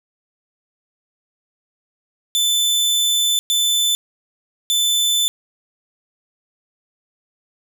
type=tone bursts at uneven times; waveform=sawtooth; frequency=3520 Hz; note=A7; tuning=in tune; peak=-12 dBFS; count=3; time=2.35-3.39 / 3.5-3.95 / 4.7-5.28 s; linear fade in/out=0 ms; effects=none